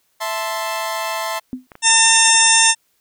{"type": "chord", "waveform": "sawtooth", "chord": "A minor", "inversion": "second", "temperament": "equal", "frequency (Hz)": [659.3, 880, 1046.5], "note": ["E5", "A5", "C6"], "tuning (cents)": [0, 0, 0], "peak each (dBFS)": -22, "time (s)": [0.2, 1.4], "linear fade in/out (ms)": 20}
{"type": "tone with exponential decay", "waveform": "sine", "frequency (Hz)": 254.5, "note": "C4", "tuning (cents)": -48, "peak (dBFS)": -19, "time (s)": [1.53, 1.67], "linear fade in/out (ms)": 0, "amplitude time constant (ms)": 29}
{"type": "clicks", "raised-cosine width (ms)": 0.5, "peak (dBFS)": -23, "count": 11, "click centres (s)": [1.718, 1.754, 1.901, 1.94, 1.991, 2.063, 2.11, 2.168, 2.276, 2.428, 2.465]}
{"type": "harmonic tone", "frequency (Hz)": 902, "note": "A5", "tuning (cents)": 43, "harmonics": [1, 2, 3, 4, 6, 7, 8, 9, 10], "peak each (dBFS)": [-19, -19, -19, -19, -19, -19, -19, -19, -19], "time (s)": [1.82, 2.75], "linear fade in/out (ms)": 50}
{"effects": ["white hiss -64 dBFS RMS until 3 s"]}